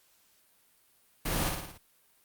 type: noise with echo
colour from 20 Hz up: pink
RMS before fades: -31 dBFS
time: 1.25-1.5 s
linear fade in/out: 10 ms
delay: 56 ms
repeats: 5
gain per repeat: -4 dB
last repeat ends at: 1.78 s
effects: white hiss -66 dBFS RMS until 2.24 s + Opus 48 kbps